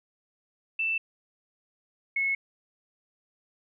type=tone pair in turn; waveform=sine; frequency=2659 / 2188 Hz; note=E7 / C#7; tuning=+14 / -23 cents; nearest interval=minor third; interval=337 cents; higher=first; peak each=-25 / -24 dBFS; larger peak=second; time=0.79-0.98 / 2.16-2.35 s; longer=neither; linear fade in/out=5 ms; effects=none